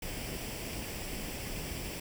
pink noise with comb filter, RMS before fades -39 dBFS, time 0.02-2 s, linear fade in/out 5 ms, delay 0.38 ms, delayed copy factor +0.55, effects none

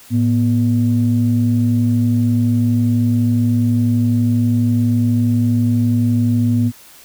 sine tone pair together, 110 / 242.1 Hz, A2 / B3, 0 / -34 cents, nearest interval octave + major second, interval 1366 cents, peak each -14 dBFS, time 0.1-6.72 s, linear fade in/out 50 ms, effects tanh soft clip ceiling -5 dBFS + white hiss -43 dBFS RMS until 7.04 s

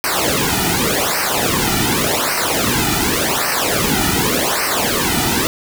pink noise with flanger, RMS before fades -17 dBFS, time 0.04-5.47 s, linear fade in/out 0 ms, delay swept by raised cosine 0.28 to 1.88 ms, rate 0.87 Hz, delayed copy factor -1, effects none

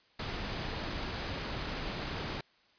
pink noise, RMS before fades -37 dBFS, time 0.19-2.41 s, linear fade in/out 5 ms, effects white hiss -66 dBFS RMS until 2.78 s + resampled to 11025 Hz

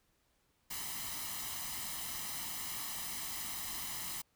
white noise with comb filter, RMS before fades -41 dBFS, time 0.7-4.22 s, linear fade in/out 10 ms, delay 0.99 ms, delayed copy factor +0.65, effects pink hiss -75 dBFS RMS until 4.35 s

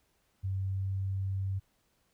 sine tone with pitch glide, 95.9 to 96.46 Hz, G2 to G2, -37 to -27 cents, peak -30 dBFS, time 0.43-1.6 s, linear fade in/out 20 ms, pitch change +10 cents, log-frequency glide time 0.58-0.88 s, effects pink hiss -73 dBFS RMS until 2.13 s

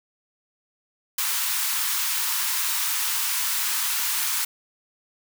white high-pass noise, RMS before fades -25 dBFS, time 1.18-4.45 s, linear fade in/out 5 ms, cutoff 860 Hz, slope 96 dB/octave, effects none

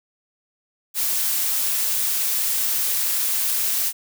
blue noise, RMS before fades -22 dBFS, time 0.94-3.93 s, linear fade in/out 50 ms, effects none

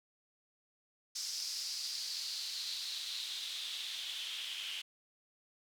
white noise with band-pass filter sweep, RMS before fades -41 dBFS, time 1.15-4.82 s, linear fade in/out 10 ms, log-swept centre 5300 to 3000 Hz, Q 4.4, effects none

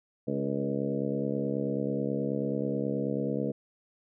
harmonic tone with a mistuned harmonic, 69.3 Hz, C#2, in tune, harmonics 2 / 3 / 4 / 5 / 6 / 7 / 8 / 9, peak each -36 / -33 / -34 / -39 / -39 / -34 / -41 / -41 dBFS, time 0.27-3.52 s, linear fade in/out 10 ms, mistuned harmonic 6, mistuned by +16 cents, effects none

